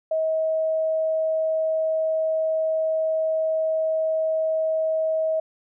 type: tone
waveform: sine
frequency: 637 Hz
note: D#5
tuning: 41 cents sharp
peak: -20 dBFS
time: 0.11-5.4 s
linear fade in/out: 5 ms
effects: none